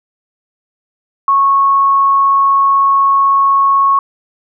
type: tone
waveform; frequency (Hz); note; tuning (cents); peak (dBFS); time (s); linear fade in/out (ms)
sine; 1101; C#6; -12; -7; 1.28-3.99; 2
effects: none